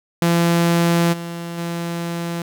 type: tone with level steps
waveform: sawtooth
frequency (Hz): 170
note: F3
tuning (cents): -46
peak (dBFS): -10 / -23 / -19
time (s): 0.22-2.42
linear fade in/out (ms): 2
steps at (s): 1.12 / 1.57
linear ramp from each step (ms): 20
effects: 8-bit